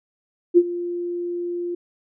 sine tone with ADSR envelope, 349.2 Hz, F4, in tune, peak -7 dBFS, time 0.54-1.75 s, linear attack 34 ms, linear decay 51 ms, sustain -17 dB, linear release 6 ms, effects none

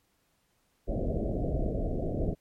pink low-pass noise, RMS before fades -30 dBFS, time 0.87-2.35 s, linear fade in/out 20 ms, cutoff 690 Hz, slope 96 dB/octave, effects pink hiss -72 dBFS RMS until 2.4 s + MP3 64 kbps

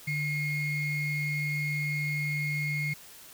triangle ring-modulated tone, 1149 Hz, D6, 38 cents flat, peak -23 dBFS, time 0.07-2.94 s, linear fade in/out 10 ms, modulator 1000 Hz, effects white hiss -50 dBFS RMS until 3.33 s

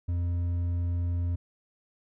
triangle tone with hard clipping, 87 Hz, F2, 6 cents flat, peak -27 dBFS, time 0.08-1.36 s, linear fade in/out 10 ms, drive 7 dB, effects none

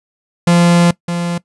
45% pulse tone pair in turn, 172.7 / 172.7 Hz, F3 / F3, -19 / -19 cents, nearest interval unison, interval 0 cents, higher neither, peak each -7 / -16 dBFS, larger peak first, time 0.47-0.91 / 1.08-1.38 s, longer first, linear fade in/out 5 ms, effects noise-tail reverb RT60 0.1 s tail -20 dB re dry + resampled to 24000 Hz

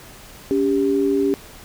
sine tone pair together, 282.2 / 395.3 Hz, C#4 / G4, +31 / +15 cents, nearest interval tritone, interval 584 cents, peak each -19 / -18 dBFS, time 0.51-1.34 s, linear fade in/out 0 ms, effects pink hiss -42 dBFS RMS until 1.64 s

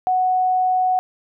sine tone, 740 Hz, F#5, in tune, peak -15 dBFS, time 0.07-0.99 s, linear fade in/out 0 ms, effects none

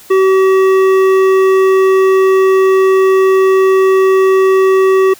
triangle tone with hard clipping, 381.2 Hz, G4, 48 cents flat, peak -8 dBFS, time 0.1-5.14 s, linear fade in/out 10 ms, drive 15 dB, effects white hiss -39 dBFS RMS until 5.19 s

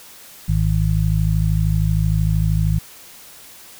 harmonic tone, 53 Hz, G#1, 36 cents sharp, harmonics 1 / 2 / 3, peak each -19 / -19 / -19 dBFS, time 0.48-2.79 s, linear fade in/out 10 ms, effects white hiss -42 dBFS RMS until 3.79 s

